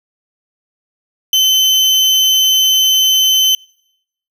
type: tone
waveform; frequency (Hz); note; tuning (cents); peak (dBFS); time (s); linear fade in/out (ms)
35% pulse; 3062; G7; -41; -7; 1.33-3.55; 2
effects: noise-tail reverb RT60 0.8 s tail -26 dB re dry